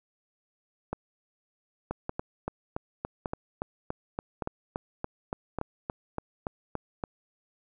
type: two click trains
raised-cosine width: 1 ms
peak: -17 / -17 dBFS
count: 19 / 5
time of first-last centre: 1.91-7.038 / 0.93-5.587 s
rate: 3.51 / 0.859 Hz
effects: none